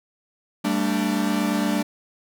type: chord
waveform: 45% pulse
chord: G suspended second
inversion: none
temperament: equal with one note detuned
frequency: 196 / 224.4 / 293.7 Hz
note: G3 / A3 / D4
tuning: 0 / +34 / 0 cents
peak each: -25 dBFS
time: 0.64-1.83 s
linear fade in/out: 10 ms
effects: none